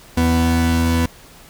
40% pulse tone pair together, 82.7 / 247.8 Hz, E2 / B3, +6 / +6 cents, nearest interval octave + perfect fifth, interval 1900 cents, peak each -16 dBFS, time 0.17-1.06 s, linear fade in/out 5 ms, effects pink hiss -44 dBFS RMS until 1.49 s

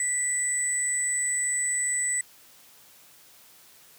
sine tone pair together, 1975.5 / 7957 Hz, B6 / B8, 0 / +12 cents, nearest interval 2 octaves, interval 2412 cents, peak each -30 / -25 dBFS, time 0-2.21 s, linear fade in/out 2 ms, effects white hiss -54 dBFS RMS until 3.98 s + high-pass 80 Hz 12 dB/octave

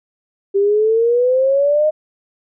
sine exponential sweep, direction up, 392 to 622.3 Hz, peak -11 dBFS, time 0.54-1.91 s, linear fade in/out 20 ms, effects none

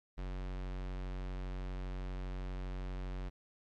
square tone, 46.25 Hz, F#1, in tune, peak -39 dBFS, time 0.17-3.3 s, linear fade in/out 20 ms, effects low-pass 4000 Hz 12 dB/octave + 13-bit

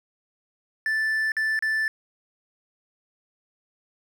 triangle tone with dropouts, 1760 Hz, A6, in tune, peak -20 dBFS, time 0.86-1.88 s, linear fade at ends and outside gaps 1 ms, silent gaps 1.319-1.367 / 1.591-1.624 s, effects none

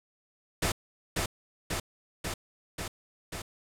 pink noise with echo, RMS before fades -28 dBFS, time 0.62-0.72 s, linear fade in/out 5 ms, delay 540 ms, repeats 5, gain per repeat -2 dB, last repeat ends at 3.42 s, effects low-pass 12000 Hz 12 dB/octave

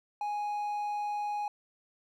triangle tone, 830 Hz, G#5, 1 cent flat, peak -29 dBFS, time 0.21-1.48 s, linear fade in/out 2 ms, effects none

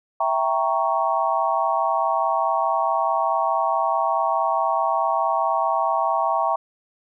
sine chord, E diminished seventh, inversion none, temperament equal, 659.3 / 784 / 932.3 / 1108.7 Hz, E5 / G5 / Bb5 / Db6, 0 / 0 / 0 / 0 cents, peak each -24 dBFS, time 0.2-6.56 s, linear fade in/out 5 ms, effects none

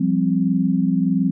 sine chord, F suspended second, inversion none, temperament equal, 174.61 / 196 / 261.6 Hz, F3 / G3 / C4, 0 / 0 / 0 cents, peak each -20 dBFS, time 0-1.31 s, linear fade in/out 10 ms, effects none

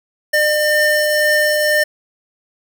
square tone pair together, 603 / 1807 Hz, D5 / A6, +46 / +46 cents, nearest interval octave + perfect fifth, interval 1900 cents, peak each -16 dBFS, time 0.33-1.84 s, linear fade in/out 10 ms, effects none

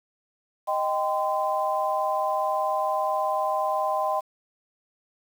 sine chord, C minor, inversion first, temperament equal with one note detuned, 622.3 / 784 / 1028.5 Hz, Eb5 / G5 / C6, 0 / 0 / -30 cents, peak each -27 dBFS, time 0.67-4.21 s, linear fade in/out 20 ms, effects 8-bit

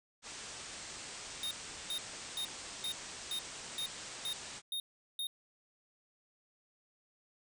white low-pass noise, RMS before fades -47 dBFS, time 0.22-4.62 s, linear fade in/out 50 ms, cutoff 8800 Hz, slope 96 dB/octave
square tone bursts, 3702 Hz, A#7, 13 cents flat, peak -36 dBFS, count 9, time 1.43-5.27 s, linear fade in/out 2 ms, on 80 ms, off 390 ms
effects none

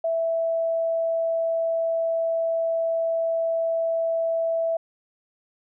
sine tone, 659.3 Hz, E5, in tune, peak -21 dBFS, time 0.04-4.77 s, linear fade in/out 5 ms, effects none

